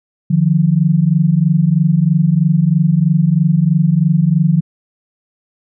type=tone pair together; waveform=sine; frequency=151.51 / 174.61 Hz; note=D#3 / F3; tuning=-46 / 0 cents; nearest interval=major second; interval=246 cents; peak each=-12 dBFS; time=0.3-4.61 s; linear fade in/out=10 ms; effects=none